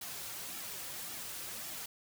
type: noise with flanger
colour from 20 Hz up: white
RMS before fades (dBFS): -43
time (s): 0.01-1.86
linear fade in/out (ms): 5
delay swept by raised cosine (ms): 1.9 to 4.8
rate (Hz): 1.8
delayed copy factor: -0.6
effects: none